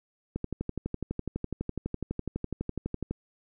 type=click train; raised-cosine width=3 ms; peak=-18 dBFS; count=34; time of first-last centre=0.36-3.11 s; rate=12 Hz; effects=none